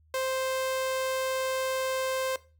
sawtooth tone, 523.3 Hz, C5, in tune, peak -24 dBFS, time 0.14-2.36 s, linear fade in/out 2 ms, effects noise-tail reverb RT60 0.3 s tail -17 dB re dry + added 78 Hz sine -59 dBFS peak until 2.59 s

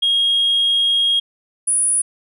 sine tone pair in turn, 3265 / 9784 Hz, G#7 / D#9, -30 / -30 cents, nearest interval octave + perfect fifth, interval 1900 cents, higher second, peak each -12 / -13 dBFS, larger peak first, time 0.02-1.2 / 1.67-2.02 s, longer first, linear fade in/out 10 ms, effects tanh soft clip ceiling -10 dBFS

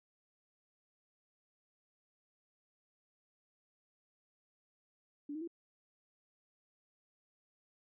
sine tone with pitch steps, 290.1 / 312.7 / 337.1 Hz, D4 / D#4 / E4, -21 / +9 / +39 cents, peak -39 dBFS, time 5.29-5.476 s, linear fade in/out 5 ms, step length 62 ms, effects none

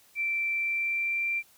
sine tone with pitch glide, 2342 to 2360 Hz, D7 to D7, -5 to +8 cents, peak -26 dBFS, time 0.15-1.43 s, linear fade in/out 50 ms, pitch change +13 cents, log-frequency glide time 0.52-1.3 s, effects white hiss -60 dBFS RMS until 1.57 s

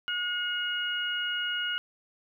harmonic tone, 720 Hz, F#5, 47 cents flat, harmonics 2 / 3 / 4, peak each -31 / -43 / -31 dBFS, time 0.08-1.78 s, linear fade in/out 0 ms, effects 11-bit

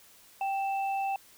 sine tone pair together, 784 / 2652 Hz, G5 / E7, 0 / +10 cents, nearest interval octave + major sixth, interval 2110 cents, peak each -28 / -40 dBFS, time 0.41-1.16 s, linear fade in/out 2 ms, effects white hiss -57 dBFS RMS until 1.37 s

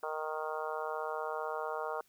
harmonic tone, 155.56 Hz, D#3, in tune, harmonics 3 / 4 / 5 / 6 / 7 / 8 / 9, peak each -40 / -41 / -42 / -43 / -43 / -44 / -45 dBFS, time 0.03-2.01 s, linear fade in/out 2 ms, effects white hiss -69 dBFS RMS until 2.08 s

